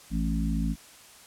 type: harmonic tone with a mistuned harmonic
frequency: 55 Hz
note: A1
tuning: in tune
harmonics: 1 / 3 / 4 / 5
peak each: -28 / -30 / -31 / -34 dBFS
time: 0.1-0.76 s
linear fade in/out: 50 ms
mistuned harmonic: 3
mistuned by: +16 cents
effects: white hiss -51 dBFS RMS until 1.26 s + low-pass 11000 Hz 12 dB/octave